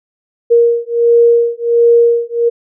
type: beating tone pair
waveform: sine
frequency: 469 / 470.4 Hz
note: A#4 / A#4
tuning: +11 / +16 cents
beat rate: 1.4 Hz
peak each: -10 dBFS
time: 0.5-2.5 s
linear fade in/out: 20 ms
effects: none